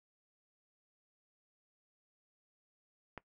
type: click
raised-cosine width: 0.5 ms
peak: -28 dBFS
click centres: 3.177 s
effects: noise-tail reverb RT60 0.1 s tail -19 dB re dry